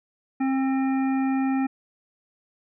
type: harmonic tone with a mistuned harmonic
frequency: 266.6 Hz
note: C4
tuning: 33 cents sharp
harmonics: 1 / 3 / 5 / 7 / 9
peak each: -21 / -31 / -39 / -40 / -41 dBFS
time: 0.4-1.67 s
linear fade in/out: 10 ms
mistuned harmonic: 7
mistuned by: -24 cents
effects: none